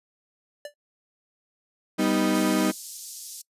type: tone with exponential decay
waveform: square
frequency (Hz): 585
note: D5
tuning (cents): -7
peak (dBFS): -31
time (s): 0.65-0.74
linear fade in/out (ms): 2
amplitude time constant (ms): 19
type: chord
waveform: 35% pulse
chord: G augmented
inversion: none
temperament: equal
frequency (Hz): 196 / 246.9 / 311.1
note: G3 / B3 / D#4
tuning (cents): 0 / 0 / 0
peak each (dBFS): -24 / -25 / -22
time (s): 1.98-2.72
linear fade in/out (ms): 20
type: band-pass noise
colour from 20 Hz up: pink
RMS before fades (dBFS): -40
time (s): 2.34-3.42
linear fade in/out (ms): 10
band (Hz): 5100 to 13000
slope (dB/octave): 24
effects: noise-tail reverb RT60 0.1 s tail -24 dB re dry + resampled to 32000 Hz